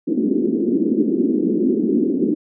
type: band-pass noise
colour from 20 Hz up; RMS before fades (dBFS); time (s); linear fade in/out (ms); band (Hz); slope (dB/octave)
white; -18; 0.07-2.35; 20; 210 to 370; 48
effects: none